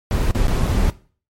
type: noise with dropouts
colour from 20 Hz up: brown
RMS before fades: -17 dBFS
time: 0.11-0.9 s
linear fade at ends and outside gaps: 0 ms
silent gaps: 0.311-0.349 / 0.469-0.482 / 0.671-0.676 s
effects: noise-tail reverb RT60 0.4 s tail -18 dB re dry + MP3 64 kbps